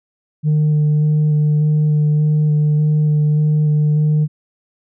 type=tone with vibrato; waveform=sine; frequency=151.2 Hz; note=D#3; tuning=49 cents flat; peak=-9 dBFS; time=0.43-4.28 s; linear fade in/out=50 ms; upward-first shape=square; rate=1.7 Hz; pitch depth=10 cents each way; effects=tanh soft clip ceiling -10 dBFS